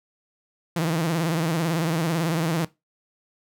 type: tone with vibrato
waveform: sawtooth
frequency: 164 Hz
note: E3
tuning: 9 cents flat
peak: -18 dBFS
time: 0.76-2.65 s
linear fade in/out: 5 ms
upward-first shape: sine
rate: 18 Hz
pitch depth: 110 cents each way
effects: noise-tail reverb RT60 0.2 s tail -18 dB re dry